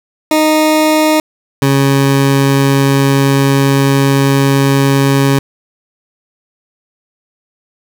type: tone pair in turn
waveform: 20% pulse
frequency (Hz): 309.8 / 137.68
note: D#4 / C#3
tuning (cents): -7 / -11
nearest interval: octave + major second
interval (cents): 1404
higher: first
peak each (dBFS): -3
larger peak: neither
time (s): 0.31-1.2 / 1.62-5.39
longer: second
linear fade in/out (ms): 2
effects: none